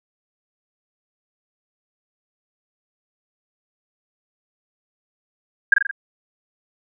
sine tone with echo, 1614 Hz, G#6, 50 cents flat, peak -7 dBFS, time 5.72-5.74 s, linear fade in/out 5 ms, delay 43 ms, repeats 4, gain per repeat -4 dB, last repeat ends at 5.912 s, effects none

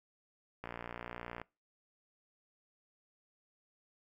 click train, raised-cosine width 0.5 ms, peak -27 dBFS, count 47, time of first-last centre 0.64-1.416 s, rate 59.3 Hz, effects noise-tail reverb RT60 0.3 s tail -25 dB re dry

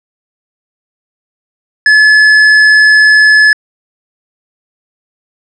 sine tone with hard clipping, 1717 Hz, A6, 43 cents flat, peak -4 dBFS, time 1.86-3.53 s, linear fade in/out 2 ms, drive 7 dB, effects low-pass 8000 Hz 12 dB/octave

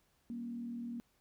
sine tone with frequency modulation, 236.8 Hz, A#3, 27 cents sharp, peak -39 dBFS, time 0.3-1 s, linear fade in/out 0 ms, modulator 39.8 Hz, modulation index 0.47, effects pink hiss -74 dBFS RMS until 1.2 s

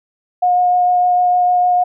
sine tone with vibrato, 719 Hz, F#5, 50 cents flat, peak -10 dBFS, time 0.42-1.84 s, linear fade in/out 10 ms, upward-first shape sine, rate 6.6 Hz, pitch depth 8 cents each way, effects none

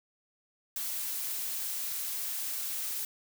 blue noise, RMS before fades -35 dBFS, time 0.76-3.05 s, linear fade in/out 2 ms, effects none

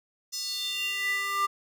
square tone with high-pass filter sweep, 397 Hz, G4, 22 cents sharp, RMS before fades -30 dBFS, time 0.32-1.47 s, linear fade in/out 20 ms, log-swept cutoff 5600 to 1200 Hz, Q 5.2, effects none

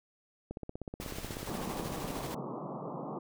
click train, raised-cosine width 2 ms, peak -26 dBFS, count 28, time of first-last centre 0.51-2.166 s, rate 16.3 Hz
pink noise with tremolo, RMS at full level -42 dBFS, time 1-2.35 s, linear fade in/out 10 ms, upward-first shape square, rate 13 Hz, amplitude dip 30%
pink band-pass noise, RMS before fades -40 dBFS, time 1.47-3.19 s, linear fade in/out 5 ms, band 130 to 1200 Hz, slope 96 dB/octave
effects none

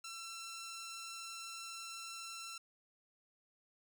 10% pulse tone, 1347 Hz, E6, 37 cents sharp, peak -37 dBFS, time 0.04-2.58 s, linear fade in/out 5 ms, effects none

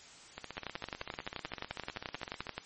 two click trains, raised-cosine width 0.3 ms, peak -24 / -20 dBFS, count 34 / 24, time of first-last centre 0.38-2.469 / 0.58-2.58 s, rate 15.8 / 11.5 Hz, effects white hiss -54 dBFS RMS until 2.65 s + MP3 32 kbps

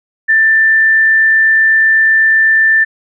sine tone, 1776 Hz, A6, 16 cents sharp, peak -6 dBFS, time 0.28-2.85 s, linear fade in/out 20 ms, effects none

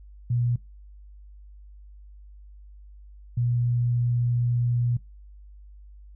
sine tone pair in turn, 120.7 / 120.7 Hz, B2 / B2, -39 / -39 cents, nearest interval unison, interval 0 cents, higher neither, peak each -21 dBFS, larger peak neither, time 0.3-0.56 / 3.37-4.97 s, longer second, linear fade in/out 5 ms, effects noise-tail reverb RT60 0.2 s tail -20 dB re dry + added 50 Hz sine -44 dBFS peak until 6.15 s

